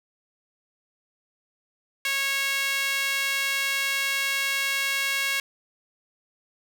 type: tone with high-pass filter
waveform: sawtooth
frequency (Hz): 550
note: C#5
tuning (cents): -14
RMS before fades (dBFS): -26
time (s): 2.05-5.4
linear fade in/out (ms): 2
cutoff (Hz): 2100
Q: 2.2
effects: none